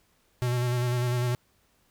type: tone with vibrato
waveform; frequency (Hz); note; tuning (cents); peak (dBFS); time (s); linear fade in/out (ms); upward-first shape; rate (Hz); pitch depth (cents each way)
square; 122.9; B2; -8; -25; 0.42-1.35; 0; square; 10; 23
effects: pink hiss -67 dBFS RMS until 1.9 s